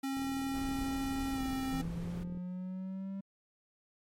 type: tone with pitch glide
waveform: square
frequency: 270.4 to 264.8 Hz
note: C#4 to C4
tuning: -43 to +21 cents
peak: -34 dBFS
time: 0.03-1.82 s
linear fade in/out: 10 ms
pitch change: -36 cents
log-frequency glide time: 1.34-1.4 s
type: click train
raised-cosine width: 3 ms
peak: -35 dBFS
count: 90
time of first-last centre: 0.17-2.373 s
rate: 40.4 Hz
type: noise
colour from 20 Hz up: brown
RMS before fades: -43 dBFS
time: 0.54-2.24 s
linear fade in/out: 10 ms
type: linear sweep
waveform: triangle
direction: up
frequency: 164.81 to 196 Hz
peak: -35 dBFS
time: 1.72-3.21 s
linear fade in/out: 10 ms
effects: MP3 64 kbps